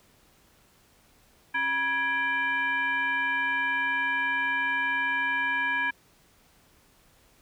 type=tone with frequency modulation; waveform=sine; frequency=1661.2 Hz; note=G#6; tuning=in tune; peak=-24 dBFS; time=1.54-5.91 s; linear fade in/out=10 ms; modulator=694 Hz; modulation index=1; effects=pink hiss -61 dBFS RMS until 7.41 s